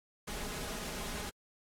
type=noise with comb filter; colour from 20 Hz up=pink; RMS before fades=-40 dBFS; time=0.27-1.3 s; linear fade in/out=10 ms; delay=4.8 ms; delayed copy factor=+0.5; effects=low-pass 12000 Hz 12 dB/octave + AAC 64 kbps